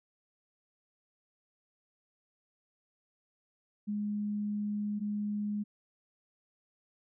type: tone pair in turn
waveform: sine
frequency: 207.7 / 207.7 Hz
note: G#3 / G#3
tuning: 0 / 0 cents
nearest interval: unison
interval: 0 cents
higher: neither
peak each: -31 / -31 dBFS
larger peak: neither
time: 3.87-5 / 5-5.64 s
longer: first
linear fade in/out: 20 ms
effects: none